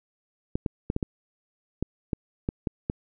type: clicks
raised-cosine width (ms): 3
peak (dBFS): -13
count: 10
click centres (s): 0.555 / 0.662 / 0.901 / 0.964 / 1.028 / 1.826 / 2.132 / 2.489 / 2.672 / 2.899
effects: none